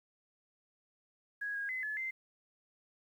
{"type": "tone with pitch steps", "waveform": "sine", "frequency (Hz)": [1659, 1636, 2036, 1717, 2079], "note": ["G#6", "G#6", "C7", "A6", "C7"], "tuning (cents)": [-2, -26, -48, -43, -12], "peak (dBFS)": -35, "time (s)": [1.41, 2.11], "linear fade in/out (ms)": 10, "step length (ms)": 140, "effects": ["11-bit"]}